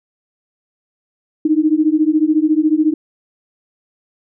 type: beating tone pair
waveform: sine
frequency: 303 / 317 Hz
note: D#4 / D#4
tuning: -46 / +32 cents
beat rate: 14 Hz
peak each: -14 dBFS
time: 1.45-2.94 s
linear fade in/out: 5 ms
effects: none